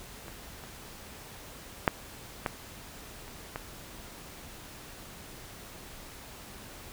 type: clicks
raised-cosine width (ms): 0.5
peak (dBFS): -28 / -30 / -6 / -13 / -30 / -19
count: 6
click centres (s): 0.282 / 0.638 / 1.878 / 2.462 / 3.28 / 3.559
effects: pink hiss -47 dBFS RMS until 6.92 s